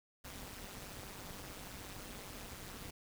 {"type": "noise with amplitude modulation", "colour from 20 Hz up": "pink", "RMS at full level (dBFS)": -45, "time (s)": [0.24, 2.91], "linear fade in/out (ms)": 10, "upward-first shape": "sine", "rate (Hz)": 196, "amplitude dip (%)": 85, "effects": []}